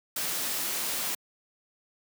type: noise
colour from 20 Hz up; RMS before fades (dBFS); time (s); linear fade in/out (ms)
white; -31; 0.16-1.15; 5
effects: high-pass 150 Hz 12 dB/octave